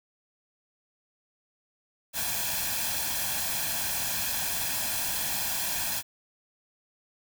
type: noise with comb filter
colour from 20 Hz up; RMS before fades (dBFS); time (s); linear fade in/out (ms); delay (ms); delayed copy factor
white; -30; 2.13-6.03; 50; 1.2; +0.65
effects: none